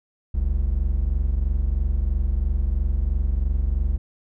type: tone pair together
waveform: triangle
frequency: 46.28 / 69.3 Hz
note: F#1 / C#2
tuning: +1 / 0 cents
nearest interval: perfect fifth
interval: 699 cents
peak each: -20 / -20 dBFS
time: 0.34-3.98 s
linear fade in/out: 10 ms
effects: none